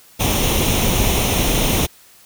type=noise with comb filter; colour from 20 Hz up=pink; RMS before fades=-17 dBFS; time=0.19-1.87 s; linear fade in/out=20 ms; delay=0.32 ms; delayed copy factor=+0.6; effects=white hiss -48 dBFS RMS until 2.25 s